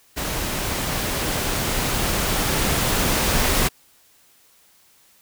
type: noise with level ramp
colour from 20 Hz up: pink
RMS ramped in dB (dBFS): -26 to -19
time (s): 0.16-3.69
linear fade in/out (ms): 20
effects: white hiss -56 dBFS RMS until 5.21 s